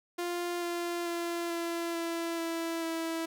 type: tone with pitch steps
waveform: sawtooth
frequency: 349.2 / 345.6 / 342 / 338.5 / 335 / 331.5 / 328.1 Hz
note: F4 / F4 / F4 / E4 / E4 / E4 / E4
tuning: 0 / -18 / -36 / +46 / +28 / +10 / -8 cents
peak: -28 dBFS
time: 0.18-3.26 s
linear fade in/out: 10 ms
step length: 440 ms
effects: none